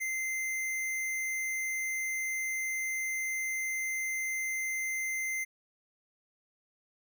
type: tone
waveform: square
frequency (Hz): 2079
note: C7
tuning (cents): -12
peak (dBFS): -32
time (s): 0-5.45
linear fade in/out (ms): 20
effects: none